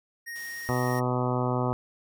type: tone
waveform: square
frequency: 1864.7 Hz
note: A#6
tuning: in tune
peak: -36 dBFS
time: 0.26-1.01 s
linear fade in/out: 20 ms
type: noise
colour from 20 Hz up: white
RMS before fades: -48 dBFS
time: 0.35-1 s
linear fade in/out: 10 ms
type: harmonic tone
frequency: 125 Hz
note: B2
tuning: 21 cents sharp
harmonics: 1 / 2 / 3 / 4 / 5 / 6 / 7 / 8 / 9 / 10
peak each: -28 / -31 / -33 / -34 / -35 / -36 / -36 / -37 / -38 / -38 dBFS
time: 0.69-1.73 s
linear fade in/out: 0 ms
effects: none